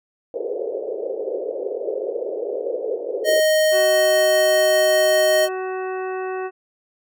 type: band-pass noise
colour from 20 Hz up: pink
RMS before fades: -26 dBFS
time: 0.34-3.4 s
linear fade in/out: 0 ms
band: 410 to 540 Hz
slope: 48 dB/octave
type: tone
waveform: square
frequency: 622.3 Hz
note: D#5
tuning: in tune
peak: -15 dBFS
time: 3.24-5.49 s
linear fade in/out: 50 ms
type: harmonic tone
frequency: 374.4 Hz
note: F#4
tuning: 20 cents sharp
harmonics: 1 / 2 / 3 / 4 / 5 / 7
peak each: -25 / -31 / -35 / -37 / -39 / -42 dBFS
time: 3.71-6.51 s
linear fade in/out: 50 ms
effects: none